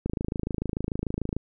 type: click train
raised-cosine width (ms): 3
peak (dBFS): -15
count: 36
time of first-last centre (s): 0.06-1.366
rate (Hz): 26.8
effects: none